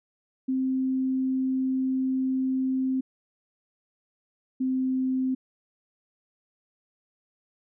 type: tone pair in turn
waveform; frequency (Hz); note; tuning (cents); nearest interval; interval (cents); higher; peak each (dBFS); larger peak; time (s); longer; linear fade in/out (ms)
sine; 261.6 / 259.8; C4 / C4; 0 / -12; unison; 12; first; -23; neither; 0.48-3.01 / 4.6-5.35; first; 10
effects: none